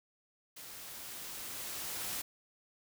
white noise with level ramp, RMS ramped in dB -49 to -38 dBFS, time 0.56-2.22 s, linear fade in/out 10 ms, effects none

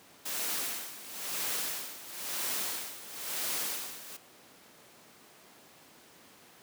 white noise with tremolo, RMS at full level -33 dBFS, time 0.25-4.17 s, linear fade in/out 10 ms, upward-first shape sine, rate 0.99 Hz, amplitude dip 80%, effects pink hiss -56 dBFS RMS until 6.62 s + high-pass 200 Hz 12 dB/octave

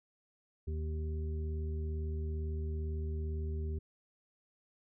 harmonic tone, 77.78 Hz, D#2, in tune, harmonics 1 / 2 / 3 / 5, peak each -34 / -48 / -49 / -46 dBFS, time 0.67-3.79 s, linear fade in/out 10 ms, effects none

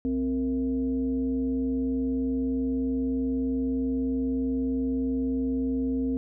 sine tone with frequency modulation, 261.6 Hz, C4, in tune, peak -24 dBFS, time 0.05-6.17 s, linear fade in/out 0 ms, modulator 200 Hz, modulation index 0.57, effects none

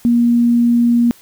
sine tone, 237.4 Hz, A#3, 32 cents sharp, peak -9 dBFS, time 0.05-1.11 s, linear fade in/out 0 ms, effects white hiss -46 dBFS RMS until 1.21 s

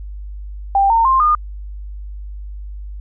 sine tone with pitch steps, 790 / 912.7 / 1054.5 / 1218.3 Hz, G5 / A#5 / C6 / D#6, +13 / -37 / +13 / -37 cents, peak -10 dBFS, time 0.75-1.35 s, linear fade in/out 2 ms, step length 150 ms, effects added 50 Hz sine -27 dBFS peak until 3 s

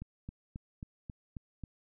click train, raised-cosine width 5 ms, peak -29 dBFS, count 7, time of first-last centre 0.02-1.637 s, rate 3.71 Hz, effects none

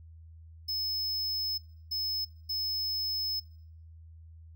square tone bursts at uneven times, 5200 Hz, E8, 24 cents flat, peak -31 dBFS, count 3, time 0.68-1.58 / 1.91-2.25 / 2.49-3.4 s, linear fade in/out 10 ms, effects noise-tail reverb RT60 0.6 s tail -22 dB re dry + added 81 Hz sine -48 dBFS peak until 4.55 s

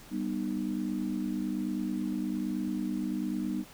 sine chord, G augmented, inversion none, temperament just, 196 / 245 / 306.2 Hz, G3 / B3 / D#4, 0 / -14 / -28 cents, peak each -34 dBFS, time 0.1-3.65 s, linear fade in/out 50 ms, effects pink hiss -52 dBFS RMS until 3.73 s

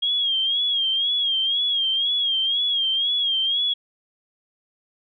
sine tone with vibrato, 3259 Hz, G#7, 33 cents flat, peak -19 dBFS, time 0.02-3.74 s, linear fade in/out 10 ms, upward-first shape sine, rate 2 Hz, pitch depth 75 cents each way, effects none

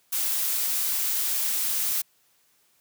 blue noise, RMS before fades -26 dBFS, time 0.12-2.02 s, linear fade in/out 10 ms, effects white hiss -65 dBFS RMS until 2.8 s + high-pass 80 Hz 12 dB/octave

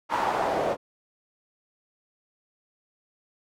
pink noise with band-pass filter sweep, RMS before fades -26 dBFS, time 0.09-0.77 s, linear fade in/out 50 ms, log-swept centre 990 to 550 Hz, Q 2.8, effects none

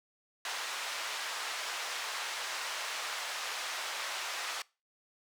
pink band-pass noise, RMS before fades -38 dBFS, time 0.45-4.62 s, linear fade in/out 2 ms, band 940 to 6500 Hz, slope 12 dB/octave, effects noise-tail reverb RT60 0.3 s tail -23 dB re dry + high-pass 400 Hz 12 dB/octave

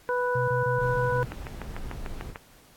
harmonic tone, 493.9 Hz, B4, in tune, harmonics 1 / 2 / 3, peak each -26 / -29 / -31 dBFS, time 0.09-1.23 s, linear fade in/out 0 ms
sine tone bursts, 125.4 Hz, B2, 27 cents sharp, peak -27 dBFS, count 6, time 0.35-1.25 s, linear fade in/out 5 ms, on 130 ms, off 24 ms
brown noise, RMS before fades -37 dBFS, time 0.78-2.35 s, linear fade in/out 50 ms
click train, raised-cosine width 0.5 ms, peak -20 dBFS, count 8, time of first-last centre 1.32-2.359 s, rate 6.74 Hz
effects pink hiss -56 dBFS RMS until 2.76 s + AAC 64 kbps

